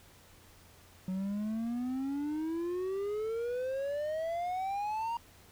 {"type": "exponential sweep", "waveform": "triangle", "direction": "up", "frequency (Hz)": [183.8, 945], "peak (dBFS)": -30, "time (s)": [1.08, 5.17], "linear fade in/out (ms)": 2, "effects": ["added 88 Hz sine -62 dBFS peak until 5.51 s", "pink hiss -59 dBFS RMS until 5.51 s"]}